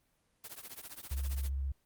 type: noise with tremolo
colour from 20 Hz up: white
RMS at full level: -43 dBFS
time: 0.44-1.49 s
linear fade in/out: 0 ms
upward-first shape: triangle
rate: 15 Hz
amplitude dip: 95%
type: tone with vibrato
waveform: sine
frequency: 68 Hz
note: C#2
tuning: 33 cents flat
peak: -32 dBFS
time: 1.11-1.72 s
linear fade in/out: 5 ms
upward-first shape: square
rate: 15 Hz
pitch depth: 31 cents each way
effects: pink hiss -75 dBFS RMS until 1.85 s + Opus 24 kbps